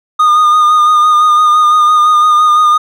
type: tone with vibrato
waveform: triangle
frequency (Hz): 1224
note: D#6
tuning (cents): -29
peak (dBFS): -3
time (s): 0.19-2.78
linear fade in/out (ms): 10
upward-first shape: sine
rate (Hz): 5.9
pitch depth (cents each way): 26
effects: none